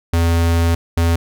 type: tone bursts at uneven times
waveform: square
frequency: 84 Hz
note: E2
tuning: 33 cents sharp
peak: -13 dBFS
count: 2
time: 0.13-0.75 / 0.97-1.16 s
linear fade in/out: 5 ms
effects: none